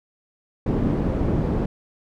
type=low-pass noise; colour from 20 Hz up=white; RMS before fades=-22 dBFS; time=0.66-1.66 s; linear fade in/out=5 ms; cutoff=270 Hz; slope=12 dB/octave; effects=none